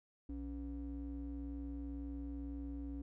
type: ring-modulated tone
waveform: triangle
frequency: 110 Hz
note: A2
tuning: in tune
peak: -36 dBFS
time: 0.29-3.02 s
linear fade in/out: 5 ms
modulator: 171 Hz
effects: none